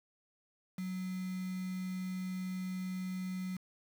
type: tone with quantisation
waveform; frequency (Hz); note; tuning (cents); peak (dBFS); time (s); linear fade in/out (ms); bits
sine; 185.1; F#3; +1; -36; 0.78-3.57; 5; 8
effects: none